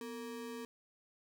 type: ring-modulated tone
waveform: square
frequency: 350.6 Hz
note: F4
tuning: 7 cents sharp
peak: -40 dBFS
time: 0.01-0.65 s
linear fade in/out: 0 ms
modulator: 104 Hz
effects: none